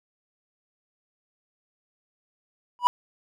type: tone with exponential growth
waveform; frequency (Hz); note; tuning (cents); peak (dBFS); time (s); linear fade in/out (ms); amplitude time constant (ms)
triangle; 978; B5; -17; -8; 2.79-2.87; 0; 16
effects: none